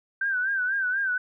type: tone with vibrato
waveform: sine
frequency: 1544 Hz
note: G6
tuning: 27 cents flat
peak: -23 dBFS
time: 0.21-1.18 s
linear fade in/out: 5 ms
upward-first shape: sine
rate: 4.1 Hz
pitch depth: 86 cents each way
effects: none